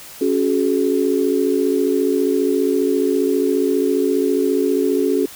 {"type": "chord", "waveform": "sine", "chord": "C# suspended fourth", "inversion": "none", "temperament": "equal with one note detuned", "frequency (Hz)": [277.2, 370, 424.8], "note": ["C#4", "F#4", "G#4"], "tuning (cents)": [0, 0, 39], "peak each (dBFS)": -19, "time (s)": [0.21, 5.26], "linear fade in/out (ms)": 5, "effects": ["white hiss -38 dBFS RMS until 5.35 s"]}